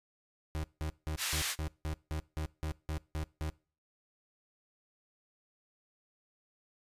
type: tone bursts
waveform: 35% pulse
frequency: 77.78 Hz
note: D#2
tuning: in tune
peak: -32 dBFS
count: 12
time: 0.55-3.5 s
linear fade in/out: 0 ms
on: 90 ms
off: 170 ms
type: band-pass noise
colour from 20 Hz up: pink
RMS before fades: -35 dBFS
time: 1.17-1.56 s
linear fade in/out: 50 ms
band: 1800 to 12000 Hz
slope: 12 dB/octave
effects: noise-tail reverb RT60 0.4 s tail -23 dB re dry + resampled to 32000 Hz